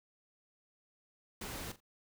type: noise with echo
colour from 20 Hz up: pink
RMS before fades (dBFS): -43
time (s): 1.41-1.72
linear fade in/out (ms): 5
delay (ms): 42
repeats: 2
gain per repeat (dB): -14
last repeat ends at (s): 1.804
effects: none